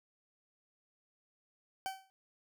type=tone with exponential decay; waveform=40% pulse; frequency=768 Hz; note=G5; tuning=36 cents flat; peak=-32 dBFS; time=1.86-2.1 s; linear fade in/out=0 ms; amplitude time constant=51 ms; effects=none